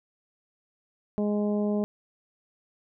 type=harmonic tone; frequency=207.7 Hz; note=G#3; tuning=in tune; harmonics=1 / 2 / 3 / 4 / 5; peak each=-25 / -30 / -33 / -43 / -48 dBFS; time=1.18-1.84 s; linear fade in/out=0 ms; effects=none